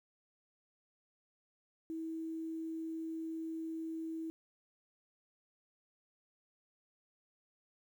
sine tone with quantisation, 323.3 Hz, E4, 34 cents flat, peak -38 dBFS, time 1.9-4.3 s, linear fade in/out 0 ms, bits 11, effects none

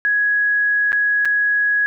sine tone with dropouts, 1669 Hz, G#6, 8 cents sharp, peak -14 dBFS, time 0.05-1.86 s, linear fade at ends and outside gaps 0 ms, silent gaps 0.92-0.929 / 1.25-1.255 s, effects none

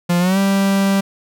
45% pulse tone with pitch glide, 174.61 to 195.99 Hz, F3 to G3, 0 to 0 cents, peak -13 dBFS, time 0.09-1.01 s, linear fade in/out 10 ms, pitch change +200 cents, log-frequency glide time 0.19-0.38 s, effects none

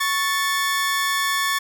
sawtooth tone pair together, 1107 / 1757.3 Hz, C#6 / A6, -3 / -3 cents, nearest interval minor sixth, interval 800 cents, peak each -19 dBFS, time 0-1.59 s, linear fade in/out 10 ms, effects none

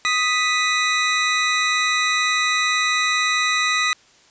25% pulse tone pair together, 1246.8 / 1975.5 Hz, D#6 / B6, +3 / 0 cents, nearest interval minor sixth, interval 797 cents, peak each -17 / -16 dBFS, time 0.05-3.93 s, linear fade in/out 0 ms, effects white hiss -53 dBFS RMS until 4.3 s + resampled to 16000 Hz

